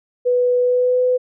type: tone with pitch glide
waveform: sine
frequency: 493.9 to 502.2 Hz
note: B4 to B4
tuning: 0 to +29 cents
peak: -13 dBFS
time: 0.25-1.18 s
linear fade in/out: 20 ms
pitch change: +29 cents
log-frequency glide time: 0.61-1.01 s
effects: none